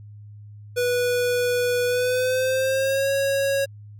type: tone with pitch glide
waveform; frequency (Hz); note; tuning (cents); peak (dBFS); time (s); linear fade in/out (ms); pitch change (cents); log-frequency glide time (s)
square; 490.2 to 550.2; B4 to C#5; -13 to -13; -20; 0.76-3.66; 20; +200; 1.86-3.11
effects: added 104 Hz sine -39 dBFS peak until 3.99 s + MP3 96 kbps